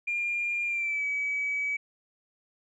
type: tone with pitch glide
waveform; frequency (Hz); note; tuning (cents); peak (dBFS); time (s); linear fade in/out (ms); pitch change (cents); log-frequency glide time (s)
sine; 2403 to 2281; D7 to C#7; +39 to +49; -26; 0.07-1.77; 10; -90; 0.66-1.05
effects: tanh soft clip ceiling -22 dBFS